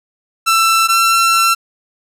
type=tone pair in turn; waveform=sawtooth; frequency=1335 / 1349 Hz; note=E6 / E6; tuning=+22 / +40 cents; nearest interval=unison; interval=18 cents; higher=second; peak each=-6 dBFS; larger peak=neither; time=0.46-0.88 / 0.88-1.55 s; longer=second; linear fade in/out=20 ms; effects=resampled to 32000 Hz